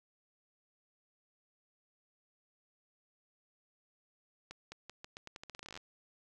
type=accelerating click train; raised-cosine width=0.2 ms; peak=-29 dBFS; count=20; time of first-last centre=4.51-5.775 s; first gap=210 ms; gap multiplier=0.84; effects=none